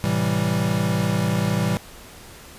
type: chord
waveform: square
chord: A minor seventh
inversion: none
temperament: equal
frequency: 110 / 130.81 / 164.81 / 196 Hz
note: A2 / C3 / E3 / G3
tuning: 0 / 0 / 0 / 0 cents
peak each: -26 / -28 / -25 / -25 dBFS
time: 0.04-1.77 s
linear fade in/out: 0 ms
effects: pink hiss -43 dBFS RMS until 2.58 s + resampled to 32000 Hz